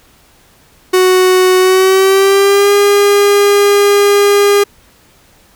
45% pulse tone with pitch glide, 370 to 405.8 Hz, F#4 to G#4, 0 to -40 cents, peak -6 dBFS, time 0.93-4.64 s, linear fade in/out 10 ms, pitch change +160 cents, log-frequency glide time 1.58-2.72 s, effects pink hiss -47 dBFS RMS until 5.55 s

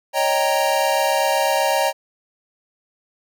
square chord, Eb dominant seventh, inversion third, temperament equal, 554.4 / 622.3 / 784 / 932.3 Hz, Db5 / Eb5 / G5 / Bb5, 0 / 0 / 0 / 0 cents, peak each -23 dBFS, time 0.13-1.93 s, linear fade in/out 50 ms, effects none

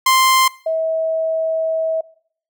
sawtooth / sine tone pair in turn, 1046.5 / 644.8 Hz, C6 / E5, 0 / -38 cents, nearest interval minor sixth, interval 838 cents, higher first, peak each -7 / -16 dBFS, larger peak first, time 0.06-0.48 / 0.66-2.01 s, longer second, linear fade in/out 5 ms, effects noise-tail reverb RT60 0.6 s tail -22 dB re dry

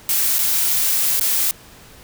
blue noise with dropouts, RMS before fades -18 dBFS, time 0.09-1.51 s, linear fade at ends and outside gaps 1 ms, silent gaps 0.384-0.389 / 1.197-1.21 s, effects pink hiss -44 dBFS RMS until 2.03 s

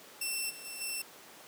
10% pulse tone with level steps, 2691 Hz, E7, 35 cents sharp, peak -24 / -37 / -32 / -26 dBFS, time 0.21-1.02 s, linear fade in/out 5 ms, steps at 0.49 / 0.64 / 0.8 s, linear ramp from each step 20 ms, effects pink hiss -52 dBFS RMS until 1.47 s + high-pass 300 Hz 12 dB/octave

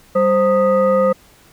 sine tone with frequency modulation, 523.3 Hz, C5, in tune, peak -11 dBFS, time 0.15-1.13 s, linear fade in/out 10 ms, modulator 719 Hz, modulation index 0.76, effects pink hiss -49 dBFS RMS until 1.52 s

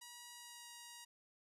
5% pulse tone with pitch glide, 961 to 951.1 Hz, B5 to A#5, -48 to +35 cents, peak -40 dBFS, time 0.01-1.05 s, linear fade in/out 10 ms, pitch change -17 cents, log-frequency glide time 0.32-0.7 s, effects low-pass 12000 Hz 12 dB/octave

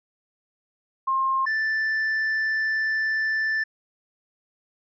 sine / triangle tone pair in turn, 1064 / 1763.2 Hz, C6 / A6, +29 / +3 cents, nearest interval major sixth, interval 874 cents, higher second, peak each -20 dBFS, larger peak neither, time 1.07-1.46 / 1.46-3.64 s, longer second, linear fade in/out 10 ms, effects resampled to 16000 Hz

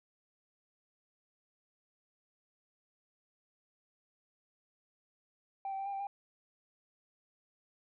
sine tone with pitch steps, 783 / 775 / 783 / 800 / 783 / 801 Hz, G5 / G5 / G5 / G5 / G5 / G5, -2 / -20 / -2 / +35 / -2 / +37 cents, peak -34 dBFS, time 5.65-6.07 s, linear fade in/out 2 ms, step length 70 ms, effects tanh soft clip ceiling -33 dBFS

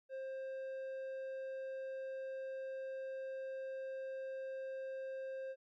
square tone with low-pass filter, 530 Hz, C5, 22 cents sharp, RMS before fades -44 dBFS, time 0.09-5.56 s, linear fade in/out 50 ms, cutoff 1400 Hz, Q 0.51, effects none

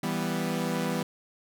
sawtooth chord, E minor, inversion none, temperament equal, 164.81 / 196 / 246.9 Hz, E3 / G3 / B3, 0 / 0 / 0 cents, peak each -28 dBFS, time 0.03-1.03 s, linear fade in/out 5 ms, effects none

